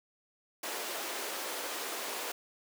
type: high-pass noise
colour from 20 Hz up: pink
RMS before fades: -38 dBFS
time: 0.63-2.32 s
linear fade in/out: 5 ms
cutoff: 360 Hz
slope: 24 dB/octave
effects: none